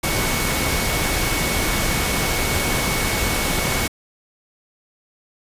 sine tone in noise, 2217 Hz, C#7, in tune, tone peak -28 dBFS, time 0.03-3.88 s, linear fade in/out 10 ms, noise pink, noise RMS -21 dBFS, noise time 0.03-3.88 s, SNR -10 dB, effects resampled to 32000 Hz

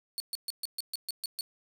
sawtooth tone bursts, 4435 Hz, C#8, in tune, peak -29 dBFS, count 9, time 0.18-1.409 s, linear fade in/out 0 ms, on 21 ms, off 130 ms, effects none

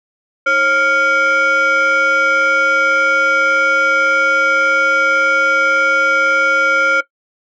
sine tone with frequency modulation, 1396.9 Hz, F6, in tune, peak -8 dBFS, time 0.46-7.01 s, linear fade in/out 10 ms, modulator 854 Hz, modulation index 0.8, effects noise-tail reverb RT60 0.1 s tail -18 dB re dry + tanh soft clip ceiling -9 dBFS

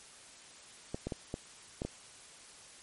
clicks, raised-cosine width 2 ms, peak -22 dBFS, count 6, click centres 0.945 / 1.07 / 1.122 / 1.341 / 1.819 / 1.85 s, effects white hiss -54 dBFS RMS until 2.82 s + MP3 48 kbps

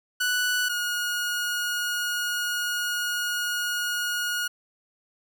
sawtooth tone pair in turn, 1480 / 1441.2 Hz, F#6 / F#6, 0 / -46 cents, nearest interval unison, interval 46 cents, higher first, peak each -19 / -22 dBFS, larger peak first, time 0.2-0.69 / 0.69-4.48 s, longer second, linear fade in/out 10 ms, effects none

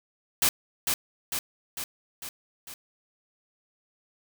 white noise with echo, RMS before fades -22 dBFS, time 0.42-0.49 s, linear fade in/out 2 ms, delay 450 ms, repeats 5, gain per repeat -4 dB, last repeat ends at 2.74 s, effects none

